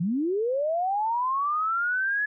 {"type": "linear sweep", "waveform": "sine", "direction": "up", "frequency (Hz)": [155.56, 1709], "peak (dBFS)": -23, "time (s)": [0, 2.26], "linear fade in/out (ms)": 10, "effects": []}